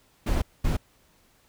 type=noise bursts at uneven times; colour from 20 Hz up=brown; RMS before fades=-23 dBFS; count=2; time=0.26-0.42 / 0.64-0.77 s; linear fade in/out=10 ms; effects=pink hiss -62 dBFS RMS until 1.48 s